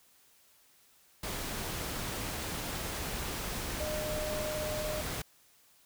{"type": "tone in noise", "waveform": "sine", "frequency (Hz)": 611, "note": "D#5", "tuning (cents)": -32, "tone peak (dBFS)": -35, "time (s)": [3.8, 5.01], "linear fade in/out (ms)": 5, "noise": "pink", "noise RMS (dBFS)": -37, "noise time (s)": [1.23, 5.22], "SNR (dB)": -1, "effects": ["white hiss -64 dBFS RMS until 5.85 s"]}